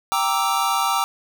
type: chord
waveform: square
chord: E half-diminished seventh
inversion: first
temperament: equal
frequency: 784 / 932.3 / 1174.7 / 1318.5 Hz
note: G5 / Bb5 / D6 / E6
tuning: 0 / 0 / 0 / 0 cents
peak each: -25 dBFS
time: 0.12-1.04 s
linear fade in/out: 0 ms
effects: none